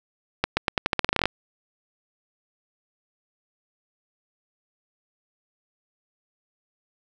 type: accelerating click train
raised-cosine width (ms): 0.3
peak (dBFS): -4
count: 15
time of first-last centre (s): 0.44-1.256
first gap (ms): 130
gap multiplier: 0.86
effects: none